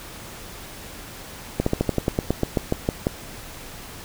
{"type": "slowing click train", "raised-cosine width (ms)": 2, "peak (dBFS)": -6, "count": 14, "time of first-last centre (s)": [1.6, 3.069], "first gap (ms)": 64, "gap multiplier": 1.09, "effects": ["pink hiss -39 dBFS RMS until 4.04 s"]}